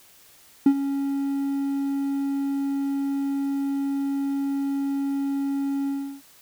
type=tone with ADSR envelope; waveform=triangle; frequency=277.2 Hz; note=C#4; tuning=in tune; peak=-8 dBFS; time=0.66-6.22 s; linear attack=4 ms; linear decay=69 ms; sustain=-13 dB; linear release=340 ms; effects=tanh soft clip ceiling -4 dBFS + white hiss -53 dBFS RMS until 6.41 s

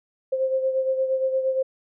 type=beating tone pair; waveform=sine; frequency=525 / 533.6 Hz; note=C5 / C5; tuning=+6 / +34 cents; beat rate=8.6 Hz; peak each=-21 / -29 dBFS; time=0.32-1.63 s; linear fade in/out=10 ms; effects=none

